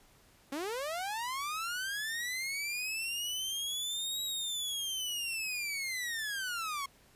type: linear two-way sweep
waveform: sawtooth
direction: up then down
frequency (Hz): 262.9 to 3858 to 1078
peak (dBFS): -31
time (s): 0.52-6.86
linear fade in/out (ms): 5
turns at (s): 4.23
effects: pink hiss -63 dBFS RMS until 7.15 s + resampled to 32000 Hz